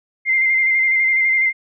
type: tone with vibrato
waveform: sine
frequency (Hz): 2093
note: C7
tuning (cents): 0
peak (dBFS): -13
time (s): 0.25-1.53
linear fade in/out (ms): 50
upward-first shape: square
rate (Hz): 12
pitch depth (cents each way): 20
effects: none